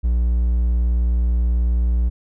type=tone; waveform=triangle; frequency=59.3 Hz; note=A#1; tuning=30 cents sharp; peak=-13 dBFS; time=0.03-2.1 s; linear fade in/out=20 ms; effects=none